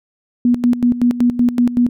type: tone with tremolo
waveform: sine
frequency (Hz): 242.7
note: B3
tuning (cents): -30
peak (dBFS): -9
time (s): 0.45-1.89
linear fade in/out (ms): 2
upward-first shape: square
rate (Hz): 5.3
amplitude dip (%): 75
effects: none